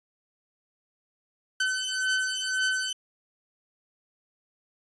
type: beating tone pair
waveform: sawtooth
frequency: 1521 / 1522.9 Hz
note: F#6 / F#6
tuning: +47 / +49 cents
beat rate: 1.9 Hz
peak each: -25 dBFS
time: 1.6-2.93 s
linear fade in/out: 5 ms
effects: resampled to 22050 Hz

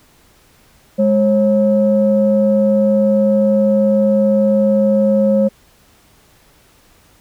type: tone pair together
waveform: sine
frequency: 207.7 / 541.2 Hz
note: G#3 / C#5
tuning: 0 / -42 cents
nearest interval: octave + perfect fourth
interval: 1658 cents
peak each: -12 dBFS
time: 0.98-5.49 s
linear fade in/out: 20 ms
effects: tanh soft clip ceiling -3 dBFS + pink hiss -51 dBFS RMS until 7.2 s

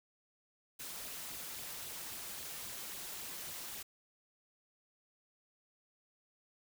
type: noise with flanger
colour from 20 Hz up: white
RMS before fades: -45 dBFS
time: 0.79-3.83 s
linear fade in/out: 10 ms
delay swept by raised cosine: 0.25 to 6.15 ms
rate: 3.7 Hz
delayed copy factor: +0.55
effects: none

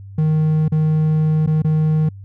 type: tone with dropouts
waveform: triangle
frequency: 155.56 Hz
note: D#3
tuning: in tune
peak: -11 dBFS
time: 0.18-2.09 s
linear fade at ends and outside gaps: 5 ms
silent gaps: 0.682-0.72 / 1.463-1.473 / 1.621-1.645 s
effects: added 98 Hz sine -33 dBFS peak until 2.24 s

